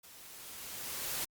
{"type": "noise with level ramp", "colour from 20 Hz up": "white", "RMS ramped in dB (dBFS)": [-55, -35], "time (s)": [0.03, 1.25], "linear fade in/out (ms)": 10, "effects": ["Opus 48 kbps"]}